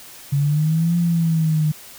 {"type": "exponential two-way sweep", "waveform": "sine", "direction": "up then down", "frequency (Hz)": [138.59, 173.2, 151.5], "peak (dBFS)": -15, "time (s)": [0.32, 1.72], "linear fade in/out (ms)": 10, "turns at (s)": 0.97, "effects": ["white hiss -41 dBFS RMS until 1.98 s"]}